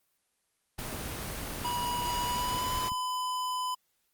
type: noise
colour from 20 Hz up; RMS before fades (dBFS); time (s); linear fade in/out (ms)
pink; -37; 0.78-2.89; 10
type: click train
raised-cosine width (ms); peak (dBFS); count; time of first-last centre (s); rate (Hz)
5; -29; 11; 1.06-2.919; 5.38
type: tone with pitch glide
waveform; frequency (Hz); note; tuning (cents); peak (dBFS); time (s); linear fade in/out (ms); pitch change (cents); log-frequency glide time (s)
square; 972 to 1006.9; B5 to B5; -28 to +33; -31; 1.64-3.75; 10; +61; 2.19-2.76
effects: white hiss -75 dBFS RMS until 4.13 s + Opus 24 kbps